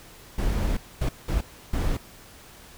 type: noise bursts at uneven times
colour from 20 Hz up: brown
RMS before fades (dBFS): -24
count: 4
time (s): 0.38-0.77 / 1.01-1.09 / 1.28-1.41 / 1.73-1.97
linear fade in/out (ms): 5
effects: pink hiss -48 dBFS RMS until 2.77 s